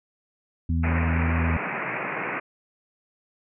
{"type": "harmonic tone", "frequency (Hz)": 82.41, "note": "E2", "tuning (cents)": 0, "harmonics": [1, 2, 3], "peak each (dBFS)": [-22, -29, -29], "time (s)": [0.69, 1.57], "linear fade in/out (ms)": 5}
{"type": "band-pass noise", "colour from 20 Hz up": "white", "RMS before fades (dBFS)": -30, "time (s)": [0.83, 2.4], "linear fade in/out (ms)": 10, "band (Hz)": [120, 2500], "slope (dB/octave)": 96}
{"effects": []}